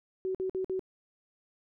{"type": "tone bursts", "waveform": "sine", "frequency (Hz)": 376.2, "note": "F#4", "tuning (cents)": 29, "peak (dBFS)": -29, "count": 4, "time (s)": [0.25, 0.794], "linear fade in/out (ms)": 0, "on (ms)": 97, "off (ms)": 52, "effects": []}